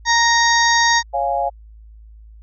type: harmonic tone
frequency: 932.3 Hz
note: A#5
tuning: in tune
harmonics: 1 / 2 / 4 / 5 / 6 / 7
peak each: -16 / -16 / -22 / -24 / -23 / -24 dBFS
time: 0.05-1.03 s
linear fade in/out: 50 ms
type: chord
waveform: sine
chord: Db major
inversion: none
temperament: equal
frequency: 554.4 / 698.5 / 830.6 Hz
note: Db5 / F5 / Ab5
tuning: 0 / 0 / 0 cents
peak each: -23 / -20 / -21 dBFS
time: 1.13-1.5 s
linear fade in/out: 20 ms
effects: added 54 Hz sine -39 dBFS peak until 2.42 s